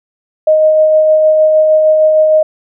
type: tone with tremolo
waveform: sine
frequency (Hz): 622.3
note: D#5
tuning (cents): 0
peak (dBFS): -4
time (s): 0.47-2.43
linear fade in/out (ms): 5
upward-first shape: sine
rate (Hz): 6.5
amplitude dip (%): 25
effects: none